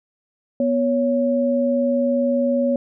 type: tone pair together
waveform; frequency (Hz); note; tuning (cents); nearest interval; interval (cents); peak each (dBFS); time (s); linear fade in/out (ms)
sine; 245 / 557.5; B3 / C#5; -14 / +10; octave + major second; 1424; -19; 0.6-2.76; 2
effects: none